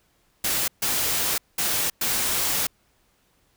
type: noise bursts at uneven times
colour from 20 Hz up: white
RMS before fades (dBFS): -24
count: 4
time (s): 0.44-0.68 / 0.82-1.38 / 1.58-1.9 / 2.01-2.67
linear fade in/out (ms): 5
effects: pink hiss -65 dBFS RMS until 3.56 s